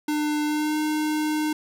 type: tone with pitch glide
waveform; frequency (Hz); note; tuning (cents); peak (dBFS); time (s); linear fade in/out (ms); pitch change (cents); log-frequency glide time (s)
square; 299.9 to 305.7; D4 to D#4; +36 to -30; -23; 0.08-1.53; 5; +34; 0.45-0.77
effects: none